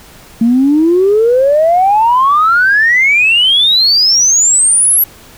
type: exponential sweep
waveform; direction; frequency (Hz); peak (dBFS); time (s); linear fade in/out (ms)
sine; up; 224.2 to 11840; -5; 0.41-5.04; 5
effects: tanh soft clip ceiling -1 dBFS + pink hiss -38 dBFS RMS until 5.37 s